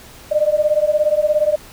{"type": "beating tone pair", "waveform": "sine", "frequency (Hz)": [596, 613], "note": ["D5", "D#5"], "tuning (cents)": [25, -26], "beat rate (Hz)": 17, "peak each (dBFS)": -16, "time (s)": [0.31, 1.56], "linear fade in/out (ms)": 10, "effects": ["pink hiss -41 dBFS RMS until 1.72 s"]}